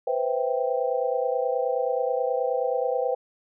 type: chord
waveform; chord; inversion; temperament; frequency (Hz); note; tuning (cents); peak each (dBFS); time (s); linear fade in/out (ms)
sine; C major seventh; third; equal; 493.9 / 523.3 / 659.3 / 784; B4 / C5 / E5 / G5; 0 / 0 / 0 / 0; -26 / -27 / -32 / -30; 0.07-3.15; 5
effects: none